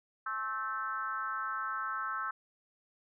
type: tone with frequency modulation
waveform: sine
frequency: 1312 Hz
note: E6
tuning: 9 cents flat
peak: -33 dBFS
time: 0.26-2.31 s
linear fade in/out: 5 ms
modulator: 232 Hz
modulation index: 1.1
effects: none